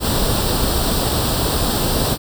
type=noise with comb filter; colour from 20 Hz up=pink; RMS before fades=-18 dBFS; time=0-2.18 s; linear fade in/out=50 ms; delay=0.23 ms; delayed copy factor=+0.7; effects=none